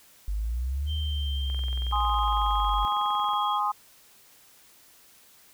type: exponential two-way sweep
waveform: sine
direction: up then down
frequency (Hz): 49 to 77 to 49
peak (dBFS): -26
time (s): 0.28-2.85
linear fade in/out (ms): 0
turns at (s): 0.93
type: tone with pitch glide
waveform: sine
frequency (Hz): 3136 to 3290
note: G7 to G#7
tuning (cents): 0 to -17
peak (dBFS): -35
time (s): 0.86-3.6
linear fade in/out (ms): 50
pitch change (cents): +83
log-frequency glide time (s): 1.16-2.88
type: click train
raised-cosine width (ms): 0.5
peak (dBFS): -31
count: 41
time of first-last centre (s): 1.5-3.335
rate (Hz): 21.8
type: chord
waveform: sine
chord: Ab major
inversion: none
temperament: equal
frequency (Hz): 830.6 / 1046.5 / 1244.5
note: Ab5 / C6 / Eb6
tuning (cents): 0 / 0 / 0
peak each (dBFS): -28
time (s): 1.92-3.72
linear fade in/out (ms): 10
effects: white hiss -56 dBFS RMS until 5.53 s